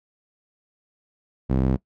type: tone with band-pass filter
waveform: sawtooth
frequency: 65.41 Hz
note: C2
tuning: in tune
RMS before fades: -21 dBFS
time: 1.49-1.77 s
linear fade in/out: 20 ms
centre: 210 Hz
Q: 0.84
effects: noise-tail reverb RT60 0.1 s tail -20 dB re dry